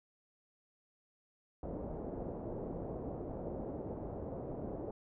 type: low-pass noise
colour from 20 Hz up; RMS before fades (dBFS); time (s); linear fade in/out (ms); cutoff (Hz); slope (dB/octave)
white; -42; 1.63-4.91; 2; 590; 24
effects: none